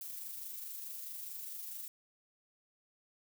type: noise with amplitude modulation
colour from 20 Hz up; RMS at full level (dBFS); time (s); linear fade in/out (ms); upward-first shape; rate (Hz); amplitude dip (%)
violet; -43; 0.01-1.88; 2; sine; 24.7; 35
effects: none